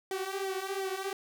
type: tone with flanger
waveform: sawtooth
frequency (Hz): 385.3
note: G4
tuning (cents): -30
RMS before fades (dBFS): -35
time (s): 0.11-1.13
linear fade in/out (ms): 2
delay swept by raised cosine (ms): 0.73 to 5.63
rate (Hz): 2.8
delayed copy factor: -0.75
effects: none

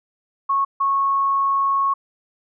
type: tone bursts at uneven times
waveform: sine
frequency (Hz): 1100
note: C#6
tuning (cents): -14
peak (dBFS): -16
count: 2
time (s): 0.49-0.65 / 0.8-1.94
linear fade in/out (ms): 10
effects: none

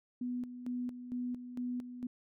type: tone with tremolo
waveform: sine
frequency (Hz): 246.9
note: B3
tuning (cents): 0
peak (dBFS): -34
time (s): 0.21-2.07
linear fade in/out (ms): 5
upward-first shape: square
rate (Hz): 2.2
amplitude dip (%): 65
effects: none

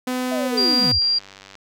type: tone with pitch glide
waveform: sawtooth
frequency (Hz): 252.9 to 249.3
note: B3 to B3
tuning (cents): +41 to +16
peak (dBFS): -18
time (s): 0.07-0.92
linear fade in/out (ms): 5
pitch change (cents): -25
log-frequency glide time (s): 0.45-0.52
type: linear sweep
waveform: sine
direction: down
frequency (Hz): 672 to 59.4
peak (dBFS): -24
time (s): 0.31-0.99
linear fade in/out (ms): 10
type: tone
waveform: sine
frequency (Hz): 4758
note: D8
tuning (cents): +22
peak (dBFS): -16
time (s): 0.57-1.19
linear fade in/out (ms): 10
type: click train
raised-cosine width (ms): 0.2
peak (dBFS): -24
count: 53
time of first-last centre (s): 1.02-1.553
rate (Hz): 97.5
effects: none

